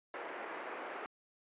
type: band-pass noise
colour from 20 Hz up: pink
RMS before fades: -44 dBFS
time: 0.14-1.06 s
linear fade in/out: 0 ms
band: 360 to 2200 Hz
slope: 24 dB/octave
effects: resampled to 8000 Hz